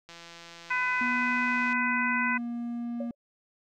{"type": "click train", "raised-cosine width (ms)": 0.2, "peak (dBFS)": -29, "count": 278, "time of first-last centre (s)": [0.09, 1.729], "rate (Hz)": 169}
{"type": "harmonic tone", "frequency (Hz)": 502, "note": "B4", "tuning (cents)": 28, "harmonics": [2, 3, 4, 5], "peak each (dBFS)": [-31, -30, -30, -33], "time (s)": [0.7, 2.38], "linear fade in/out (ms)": 10}
{"type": "tone with pitch glide", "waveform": "triangle", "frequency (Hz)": [242.8, 237.1], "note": ["B3", "A#3"], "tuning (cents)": [-29, 30], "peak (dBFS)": -29, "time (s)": [1.01, 3.11], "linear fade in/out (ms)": 2, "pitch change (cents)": -41, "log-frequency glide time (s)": [1.44, 2.48]}
{"type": "tone with exponential decay", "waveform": "sine", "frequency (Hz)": 567, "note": "C#5", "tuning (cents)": 39, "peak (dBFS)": -31, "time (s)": [3, 3.15], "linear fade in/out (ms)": 5, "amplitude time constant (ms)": 31}
{"effects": []}